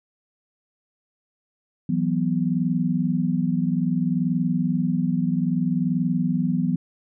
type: chord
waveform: sine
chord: E suspended second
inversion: none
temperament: just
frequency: 164.81 / 185.42 / 247.2 Hz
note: E3 / F#3 / B3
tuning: 0 / +4 / +2 cents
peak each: -24 dBFS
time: 1.89-6.76 s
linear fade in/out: 5 ms
effects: none